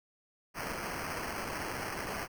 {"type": "noise with sample-and-hold", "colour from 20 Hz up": "white", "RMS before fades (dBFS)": -38, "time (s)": [0.54, 2.28], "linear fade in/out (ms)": 50, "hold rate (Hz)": 3675, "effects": []}